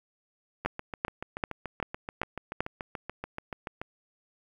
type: two click trains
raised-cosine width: 0.5 ms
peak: -20 / -12 dBFS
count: 23 / 6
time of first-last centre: 0.65-3.815 / 0.66-2.606 s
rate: 6.95 / 2.57 Hz
effects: 9-bit